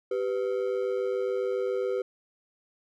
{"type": "ring-modulated tone", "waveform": "triangle", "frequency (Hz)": 443.5, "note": "A4", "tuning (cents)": 14, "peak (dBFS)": -21, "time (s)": [0.11, 2.02], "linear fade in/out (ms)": 5, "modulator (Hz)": 53.6, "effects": []}